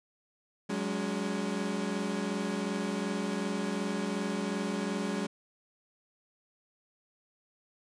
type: chord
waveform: 30% pulse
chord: F# suspended second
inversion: none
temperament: equal with one note detuned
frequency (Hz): 185 / 207.7 / 284.5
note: F#3 / G#3 / C#4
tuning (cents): 0 / 0 / +45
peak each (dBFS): -33 / -31 / -35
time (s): 0.69-5.27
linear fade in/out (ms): 10
effects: resampled to 22050 Hz